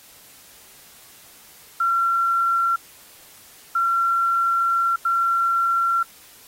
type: tone bursts at uneven times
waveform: sine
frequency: 1364 Hz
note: F6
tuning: 41 cents flat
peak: -17 dBFS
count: 3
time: 1.8-2.76 / 3.75-4.96 / 5.05-6.03 s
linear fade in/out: 5 ms
effects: white hiss -48 dBFS RMS until 6.47 s + AAC 48 kbps